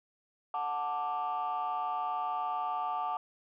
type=chord; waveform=sine; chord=D major; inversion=first; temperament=just; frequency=734.2 / 881 / 1174.7 Hz; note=F#5 / A5 / D6; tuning=-14 / +2 / 0 cents; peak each=-34 dBFS; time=0.54-3.17 s; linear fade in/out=2 ms; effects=tanh soft clip ceiling -26 dBFS